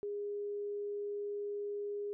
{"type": "tone", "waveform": "sine", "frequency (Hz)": 409.7, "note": "G#4", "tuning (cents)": -24, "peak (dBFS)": -36, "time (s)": [0.03, 2.13], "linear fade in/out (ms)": 0, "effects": []}